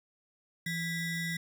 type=ring-modulated tone; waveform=square; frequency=903 Hz; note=A5; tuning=45 cents sharp; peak=-30 dBFS; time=0.66-1.37 s; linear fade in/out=5 ms; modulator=1070 Hz; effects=none